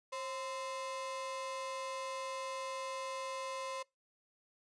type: ring-modulated tone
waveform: 45% pulse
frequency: 784 Hz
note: G5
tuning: in tune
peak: -36 dBFS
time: 0.12-3.83 s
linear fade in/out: 10 ms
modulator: 249 Hz
effects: noise-tail reverb RT60 0.2 s tail -23 dB re dry + resampled to 22050 Hz